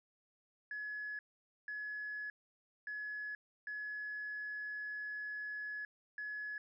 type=tone bursts at uneven times; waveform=sine; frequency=1696 Hz; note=G#6; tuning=36 cents sharp; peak=-39 dBFS; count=5; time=0.71-1.19 / 1.68-2.3 / 2.87-3.35 / 3.67-5.85 / 6.18-6.58 s; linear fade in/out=2 ms; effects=tanh soft clip ceiling -35 dBFS